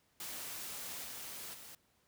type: noise with level steps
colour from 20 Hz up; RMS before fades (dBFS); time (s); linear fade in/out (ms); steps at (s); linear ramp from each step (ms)
white; -44 / -46 / -52; 0.2-1.75; 2; 1.03 / 1.53; 20
effects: pink hiss -73 dBFS RMS until 2.07 s + high-pass 60 Hz 12 dB/octave